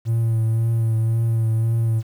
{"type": "tone with vibrato", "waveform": "triangle", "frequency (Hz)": 113.3, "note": "A#2", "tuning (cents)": -49, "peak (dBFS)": -14, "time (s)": [0.05, 2.03], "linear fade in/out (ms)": 50, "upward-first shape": "triangle", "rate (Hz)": 1.9, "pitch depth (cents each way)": 30, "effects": ["tanh soft clip ceiling -10 dBFS", "8-bit"]}